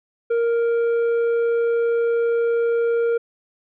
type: tone with tanh clipping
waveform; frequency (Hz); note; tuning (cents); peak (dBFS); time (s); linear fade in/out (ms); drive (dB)
sine; 466.2; A#4; 0; -18; 0.3-3.18; 10; 6
effects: none